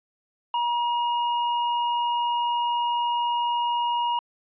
triangle tone with tanh clipping, 954 Hz, A#5, 40 cents sharp, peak -24 dBFS, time 0.54-4.19 s, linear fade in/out 2 ms, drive 18 dB, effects resampled to 8000 Hz

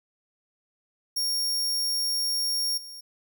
sawtooth tone with level steps, 5550 Hz, F8, 12 cents flat, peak -22 / -37 dBFS, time 1.16-3.01 s, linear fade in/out 10 ms, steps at 2.77 s, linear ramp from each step 10 ms, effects none

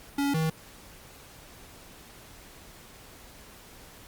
square tone pair in turn, 281.8 / 159.58 Hz, C#4 / D#3, +29 / +44 cents, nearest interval minor seventh, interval 985 cents, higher first, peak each -25 dBFS, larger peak neither, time 0.18-0.34 / 0.34-0.5 s, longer neither, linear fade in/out 5 ms, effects pink hiss -50 dBFS RMS until 4.07 s + Opus 48 kbps

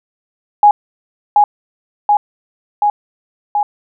sine tone with echo, 829 Hz, G#5, 3 cents flat, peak -3 dBFS, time 0.63-0.71 s, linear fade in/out 2 ms, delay 730 ms, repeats 4, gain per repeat -2 dB, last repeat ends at 3.63 s, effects none

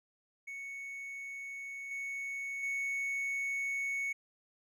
triangle tone with level steps, 2217 Hz, C#7, in tune, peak -39 / -35 / -31 dBFS, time 0.47-4.13 s, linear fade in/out 10 ms, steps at 1.91 / 2.63 s, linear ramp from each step 2 ms, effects none

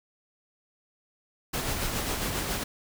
pink noise with tremolo, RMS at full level -29 dBFS, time 1.53-2.64 s, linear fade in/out 10 ms, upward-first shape sine, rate 7.3 Hz, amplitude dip 35%, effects none

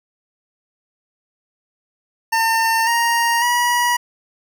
25% pulse tone with pitch steps, 904 / 934.8 / 966.6 Hz, A5 / A#5 / B5, +47 / +5 / -38 cents, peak -11 dBFS, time 2.32-3.97 s, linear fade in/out 10 ms, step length 550 ms, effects none

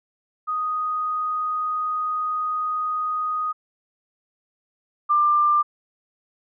sine tone pair in turn, 1244.5 / 1190.4 Hz, D#6 / D6, 0 / +23 cents, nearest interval minor second, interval 77 cents, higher first, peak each -22 / -15 dBFS, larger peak second, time 0.47-3.53 / 5.09-5.63 s, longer first, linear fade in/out 20 ms, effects none

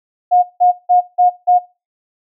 sine tone bursts, 719 Hz, F#5, 50 cents flat, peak -7 dBFS, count 5, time 0.31-1.59 s, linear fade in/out 20 ms, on 120 ms, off 170 ms, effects noise-tail reverb RT60 0.3 s tail -21 dB re dry

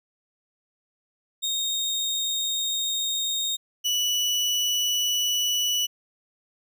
30% pulse tone pair in turn, 3707 / 2955 Hz, A#7 / F#7, -10 / -3 cents, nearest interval major third, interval 393 cents, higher first, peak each -22 / -19 dBFS, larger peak second, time 1.42-3.57 / 3.84-5.87 s, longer first, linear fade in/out 20 ms, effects none

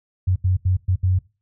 sine tone bursts at uneven times, 92.5 Hz, F#2, in tune, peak -15 dBFS, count 5, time 0.27-0.36 / 0.44-0.57 / 0.65-0.77 / 0.88-0.96 / 1.03-1.19 s, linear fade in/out 10 ms, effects noise-tail reverb RT60 0.3 s tail -20 dB re dry

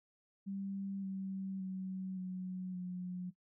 sine tone with pitch steps, 196 / 192.08 / 188.23 / 184.47 / 180.77 Hz, G3 / G3 / F#3 / F#3 / F#3, 0 / -35 / +30 / -5 / -40 cents, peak -38 dBFS, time 0.46-3.31 s, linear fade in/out 20 ms, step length 570 ms, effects noise-tail reverb RT60 0.1 s tail -18 dB re dry

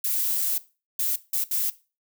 violet noise bursts at uneven times, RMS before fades -25 dBFS, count 4, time 0.04-0.58 / 0.99-1.16 / 1.33-1.44 / 1.51-1.7 s, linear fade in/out 5 ms, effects noise-tail reverb RT60 0.3 s tail -17 dB re dry

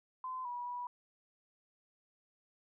sine tone with pitch steps, 1026 / 971 / 977 Hz, C6 / B5 / B5, -34 / -30 / -19 cents, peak -38 dBFS, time 0.24-0.87 s, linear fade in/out 2 ms, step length 210 ms, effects none

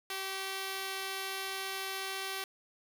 5% pulse tone pair together, 385.8 / 1087.1 Hz, G4 / C#6, -28 / -34 cents, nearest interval octave + tritone, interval 1794 cents, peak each -25 / -34 dBFS, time 0.1-2.44 s, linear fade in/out 2 ms, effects none

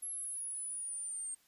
sine linear sweep, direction down, 11230 to 8550 Hz, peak -38 dBFS, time 0.02-1.35 s, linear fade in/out 10 ms, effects white hiss -69 dBFS RMS until 1.47 s + resampled to 32000 Hz

